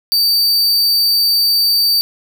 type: tone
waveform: 45% pulse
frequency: 4617 Hz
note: D8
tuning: 30 cents flat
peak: -10 dBFS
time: 0.12-2.01 s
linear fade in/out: 0 ms
effects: none